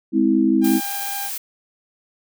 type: chord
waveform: sine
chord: Ab augmented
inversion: none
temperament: just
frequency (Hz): 207.7 / 259.6 / 324.5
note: Ab3 / C4 / E4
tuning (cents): 0 / -13 / -27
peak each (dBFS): -20 / -18 / -17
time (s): 0.12-0.81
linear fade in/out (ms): 50
type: tone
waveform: sawtooth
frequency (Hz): 800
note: G5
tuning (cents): +35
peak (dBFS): -25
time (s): 0.61-1.31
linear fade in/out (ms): 50
type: noise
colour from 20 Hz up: blue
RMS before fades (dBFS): -28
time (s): 0.64-1.38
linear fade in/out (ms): 5
effects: none